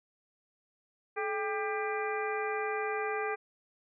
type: harmonic tone with a mistuned harmonic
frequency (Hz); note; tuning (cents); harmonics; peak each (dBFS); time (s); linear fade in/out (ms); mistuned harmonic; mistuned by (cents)
398; G4; +26; 1 / 2 / 3 / 4 / 5 / 6; -34 / -37 / -39 / -40 / -41 / -42; 1.16-3.36; 20; 1; +130
effects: none